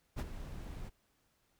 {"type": "noise with ADSR envelope", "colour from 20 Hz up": "brown", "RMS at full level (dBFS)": -32, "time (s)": [0.16, 0.9], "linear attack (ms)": 35, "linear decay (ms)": 38, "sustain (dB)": -12, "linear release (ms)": 24, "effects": ["pink hiss -75 dBFS RMS until 1.59 s"]}